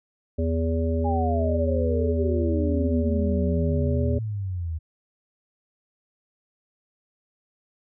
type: harmonic tone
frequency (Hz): 81.9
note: E2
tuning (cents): -11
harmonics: 1 / 3 / 5 / 7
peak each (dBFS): -23 / -28 / -30 / -31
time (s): 0.38-4.19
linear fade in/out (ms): 10
type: exponential sweep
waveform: sine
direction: down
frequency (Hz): 827 to 77.78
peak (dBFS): -26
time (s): 1.04-4.79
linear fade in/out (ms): 20
effects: none